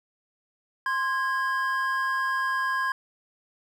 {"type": "tone pair together", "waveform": "triangle", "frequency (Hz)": [1050.1, 1641], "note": ["C6", "G#6"], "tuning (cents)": [6, -21], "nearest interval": "minor sixth", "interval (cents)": 773, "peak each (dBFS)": -25, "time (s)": [0.86, 2.92], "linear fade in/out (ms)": 2, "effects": []}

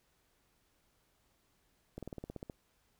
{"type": "slowing click train", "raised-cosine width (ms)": 2, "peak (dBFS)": -29, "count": 10, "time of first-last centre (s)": [1.98, 2.498], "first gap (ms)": 47, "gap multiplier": 1.05, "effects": ["pink hiss -74 dBFS RMS until 2.99 s"]}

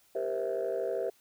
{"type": "chord", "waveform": "sine", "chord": "C dominant seventh", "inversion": "second", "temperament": "just", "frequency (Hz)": [392.4, 470.9, 523.3, 654.1], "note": ["G4", "Bb4", "C5", "E5"], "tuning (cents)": [2, 18, 0, -14], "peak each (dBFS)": -34, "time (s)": [0.15, 1.1], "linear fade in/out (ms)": 5, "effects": ["tanh soft clip ceiling -23 dBFS", "white hiss -65 dBFS RMS until 1.2 s"]}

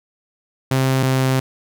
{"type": "tone pair in turn", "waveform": "sawtooth", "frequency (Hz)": [132.1, 131.34], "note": ["C3", "C3"], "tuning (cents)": [17, 7], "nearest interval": "unison", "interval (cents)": 10, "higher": "first", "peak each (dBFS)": -11, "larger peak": "neither", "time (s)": [[0.71, 1.03], [1.03, 1.4]], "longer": "second", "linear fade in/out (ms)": 5, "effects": []}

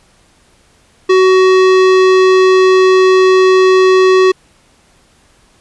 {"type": "tone with hard clipping", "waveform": "sine", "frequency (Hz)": 374.6, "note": "F#4", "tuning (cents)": 21, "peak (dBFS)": -7, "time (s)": [1.09, 4.32], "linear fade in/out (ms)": 10, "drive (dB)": 18, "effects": ["pink hiss -50 dBFS RMS until 5.6 s", "resampled to 24000 Hz"]}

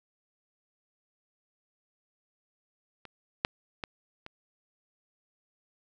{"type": "clicks", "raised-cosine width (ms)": 0.3, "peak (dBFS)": [-29, -8, -18, -26], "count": 4, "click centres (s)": [3.053, 3.449, 3.838, 4.264], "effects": []}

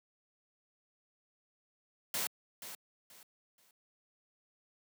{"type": "noise with echo", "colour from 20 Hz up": "white", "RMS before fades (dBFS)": -35, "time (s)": [2.14, 2.27], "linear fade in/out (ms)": 2, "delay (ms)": 480, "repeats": 3, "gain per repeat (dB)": -11, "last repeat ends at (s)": 3.71, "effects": ["high-pass 150 Hz 12 dB/octave"]}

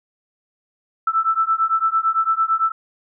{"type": "beating tone pair", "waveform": "sine", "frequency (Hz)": [1318.5, 1327.4], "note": ["E6", "E6"], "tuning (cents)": [0, 12], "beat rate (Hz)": 8.9, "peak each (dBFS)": -19, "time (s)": [1.07, 2.72], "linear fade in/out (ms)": 5, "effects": []}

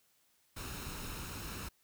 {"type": "noise with comb filter", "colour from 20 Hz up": "pink", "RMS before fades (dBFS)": -43, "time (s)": [0.56, 1.69], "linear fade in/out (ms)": 10, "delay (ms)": 0.75, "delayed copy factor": 0.5, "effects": ["white hiss -72 dBFS RMS until 1.83 s"]}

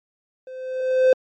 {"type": "tone with level ramp", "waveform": "triangle", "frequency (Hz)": 516, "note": "C5", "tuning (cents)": -24, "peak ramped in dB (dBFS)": [-33, -8], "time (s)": [0.47, 1.13], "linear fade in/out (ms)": 2, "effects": ["MP3 32 kbps"]}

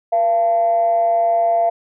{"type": "tone with amplitude modulation", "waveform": "sine", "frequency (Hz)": 683, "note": "F5", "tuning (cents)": -39, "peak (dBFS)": -10, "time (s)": [0.12, 1.7], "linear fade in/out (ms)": 10, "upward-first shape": "sine", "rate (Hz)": 206, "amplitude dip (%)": 50, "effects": ["tanh soft clip ceiling -6 dBFS"]}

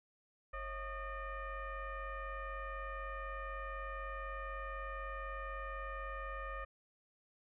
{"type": "tone with frequency modulation", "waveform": "sine", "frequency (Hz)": 638, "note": "D#5", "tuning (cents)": 43, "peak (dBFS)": -40, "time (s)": [0.53, 6.65], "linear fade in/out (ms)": 10, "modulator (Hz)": 590, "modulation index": 2.1, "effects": []}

